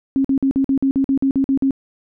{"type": "tone bursts", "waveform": "sine", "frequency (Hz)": 270.4, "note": "C#4", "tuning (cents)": -43, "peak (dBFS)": -13, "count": 12, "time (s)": [0.16, 1.708], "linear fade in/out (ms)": 0, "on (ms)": 85, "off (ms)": 48, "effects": []}